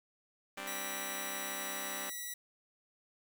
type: chord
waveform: 5% pulse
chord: G suspended fourth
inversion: none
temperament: just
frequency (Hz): 196 / 261.3 / 294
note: G3 / C4 / D4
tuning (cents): 0 / -2 / +2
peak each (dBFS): -35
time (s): 0.57-2.1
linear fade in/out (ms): 5
type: tone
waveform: 5% pulse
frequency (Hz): 1948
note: B6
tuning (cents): -24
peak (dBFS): -29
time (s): 0.67-2.34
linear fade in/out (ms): 5
effects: 10-bit